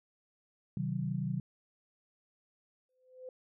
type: chord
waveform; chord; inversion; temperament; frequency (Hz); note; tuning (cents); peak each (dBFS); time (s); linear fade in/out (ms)
sine; C diminished; none; just; 130.81 / 156.98 / 188.37; C3 / Eb3 / Gb3; 0 / +16 / +31; -36; 0.77-1.4; 2
type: tone with exponential growth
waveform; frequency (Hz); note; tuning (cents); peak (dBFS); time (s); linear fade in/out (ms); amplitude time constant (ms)
sine; 511; C5; -41; -40; 2.89-3.29; 2; 85
effects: none